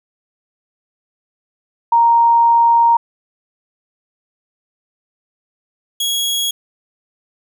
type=tone pair in turn; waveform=sine / sawtooth; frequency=932.3 / 3322 Hz; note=A#5 / G#7; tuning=0 / 0 cents; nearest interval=octave + minor seventh; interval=2200 cents; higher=second; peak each=-8 / -13 dBFS; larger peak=first; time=1.92-2.97 / 6-6.51 s; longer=first; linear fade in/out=5 ms; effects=none